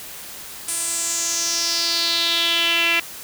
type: tone with band-pass filter sweep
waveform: sawtooth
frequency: 336.9 Hz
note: E4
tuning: 38 cents sharp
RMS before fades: -21 dBFS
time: 0.68-3 s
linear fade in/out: 5 ms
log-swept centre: 9300 to 2500 Hz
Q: 4.5
effects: white hiss -36 dBFS RMS until 3.23 s